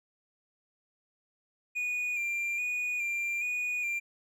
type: tone with vibrato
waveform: triangle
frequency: 2420 Hz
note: D#7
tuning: 49 cents flat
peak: -28 dBFS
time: 1.75-4 s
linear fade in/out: 20 ms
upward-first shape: square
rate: 1.2 Hz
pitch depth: 30 cents each way
effects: none